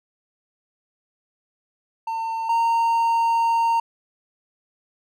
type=tone pair in turn; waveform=triangle; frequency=904 / 921.4 Hz; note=A5 / A#5; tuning=+47 / -20 cents; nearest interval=unison; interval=33 cents; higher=second; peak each=-22 / -15 dBFS; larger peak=second; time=2.07-2.49 / 2.49-3.8 s; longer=second; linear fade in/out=5 ms; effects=none